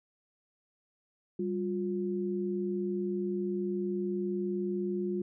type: tone pair together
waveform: sine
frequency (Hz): 196 / 355.5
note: G3 / F4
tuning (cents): 0 / +31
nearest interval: minor seventh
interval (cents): 1031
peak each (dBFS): -33 / -32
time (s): 1.39-5.22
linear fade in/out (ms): 5
effects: none